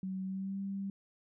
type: tone with pitch glide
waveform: sine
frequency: 189 to 196.34 Hz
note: F#3 to G3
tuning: +37 to +3 cents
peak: -35 dBFS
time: 0.03-0.9 s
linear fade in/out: 2 ms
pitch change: +66 cents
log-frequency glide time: 0.24-0.59 s
effects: none